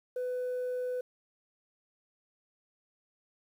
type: tone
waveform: sine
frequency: 500 Hz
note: B4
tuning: 21 cents sharp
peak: -29 dBFS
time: 0.16-1.01 s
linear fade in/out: 5 ms
effects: tanh soft clip ceiling -30 dBFS + 10-bit